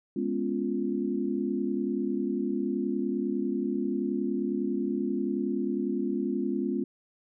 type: chord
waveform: sine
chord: C# dominant seventh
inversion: second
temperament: equal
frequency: 207.7 / 246.9 / 277.2 / 349.2 Hz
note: G#3 / B3 / C#4 / E#4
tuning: 0 / 0 / 0 / 0 cents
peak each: -32 dBFS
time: 0.16-6.84 s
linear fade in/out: 5 ms
effects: none